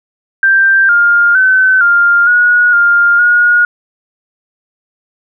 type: tone with pitch steps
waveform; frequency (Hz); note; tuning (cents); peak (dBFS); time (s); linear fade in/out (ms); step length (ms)
sine; 1574 / 1409 / 1523 / 1401 / 1452 / 1404 / 1439; G6 / F6 / F#6 / F6 / F#6 / F6 / F#6; +7 / +15 / +50 / +5 / -33 / +9 / -49; -5; 0.43-3.65; 2; 460
effects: none